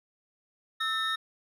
triangle tone cluster, 1305 / 1799 / 3730 Hz, E6 / A6 / A#7, -18 / +38 / 0 cents, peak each -30 / -31 / -30 dBFS, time 0.8-1.16 s, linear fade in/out 10 ms, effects none

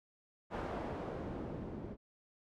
white noise with low-pass filter sweep, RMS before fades -42 dBFS, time 0.5-1.97 s, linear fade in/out 50 ms, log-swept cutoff 840 to 290 Hz, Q 0.8, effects none

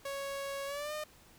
sawtooth tone with pitch glide, 554.4 to 608.1 Hz, C#5 to D#5, 0 to -40 cents, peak -33 dBFS, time 0.05-1.04 s, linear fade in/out 5 ms, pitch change +160 cents, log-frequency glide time 0.66-0.93 s, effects pink hiss -60 dBFS RMS until 1.38 s

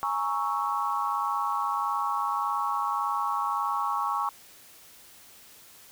sine chord, A# half-diminished seventh, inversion third, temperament equal, 830.6 / 932.3 / 1108.7 / 1318.5 Hz, G#5 / A#5 / C#6 / E6, 0 / 0 / 0 / 0 cents, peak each -32 / -33 / -28 / -34 dBFS, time 0.03-4.29 s, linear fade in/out 0 ms, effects white hiss -52 dBFS RMS until 5.91 s

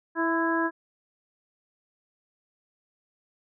harmonic tone with a mistuned harmonic, 329.6 Hz, E4, in tune, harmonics 1 / 2 / 3 / 4 / 5, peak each -26 / -33 / -29 / -35 / -29 dBFS, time 0.15-0.71 s, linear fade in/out 50 ms, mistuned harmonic 3, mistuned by +28 cents, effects none

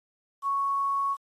sine tone with quantisation, 1108.7 Hz, C#6, in tune, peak -24 dBFS, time 0.42-1.17 s, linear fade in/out 50 ms, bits 9, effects AAC 32 kbps

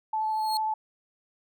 sine tone with vibrato, 870 Hz, A5, 20 cents flat, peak -25 dBFS, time 0.13-0.74 s, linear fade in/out 5 ms, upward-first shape sine, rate 13 Hz, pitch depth 10 cents each way
40% pulse tone with exponential growth, 4289 Hz, C8, 42 cents sharp, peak -26 dBFS, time 0.21-0.57 s, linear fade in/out 1 ms, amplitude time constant 77 ms
effects none

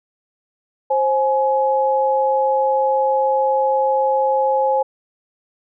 sine tone pair together, 529.7 / 842 Hz, C5 / G#5, +21 / +24 cents, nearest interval minor sixth, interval 803 cents, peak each -17 dBFS, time 0.9-4.83 s, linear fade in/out 10 ms, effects none

